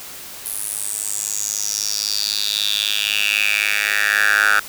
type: tone with high-pass filter sweep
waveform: 10% pulse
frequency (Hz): 103.83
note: G#2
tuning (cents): 0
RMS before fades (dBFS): -20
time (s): 0.45-4.6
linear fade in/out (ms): 10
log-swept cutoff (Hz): 11000 to 1400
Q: 5.2
effects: white hiss -35 dBFS RMS until 4.68 s